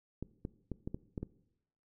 clicks, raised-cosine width 3 ms, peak -25 dBFS, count 7, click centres 0.226 / 0.451 / 0.717 / 0.875 / 0.945 / 1.178 / 1.23 s, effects noise-tail reverb RT60 0.8 s tail -19 dB re dry

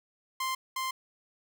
sawtooth tone pair in turn, 1046.5 / 1046.5 Hz, C6 / C6, 0 / 0 cents, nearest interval unison, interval 0 cents, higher neither, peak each -26 / -27 dBFS, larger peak first, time 0.4-0.55 / 0.76-0.91 s, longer neither, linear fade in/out 5 ms, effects none

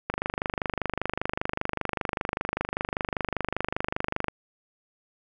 click train, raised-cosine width 0.5 ms, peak -11 dBFS, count 106, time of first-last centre 0.1-4.283 s, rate 25.1 Hz, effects none

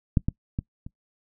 clicks, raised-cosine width 5 ms, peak -7 / -11 / -14 / -25 dBFS, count 4, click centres 0.172 / 0.285 / 0.589 / 0.865 s, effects noise-tail reverb RT60 0.1 s tail -22 dB re dry

